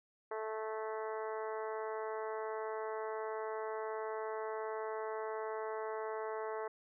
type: harmonic tone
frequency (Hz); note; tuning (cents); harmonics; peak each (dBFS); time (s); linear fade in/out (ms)
218.6; A3; -11; 2 / 3 / 4 / 5 / 6 / 7 / 8 / 9; -40 / -45 / -45 / -47 / -51 / -54 / -56 / -55; 0.31-6.68; 5
effects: none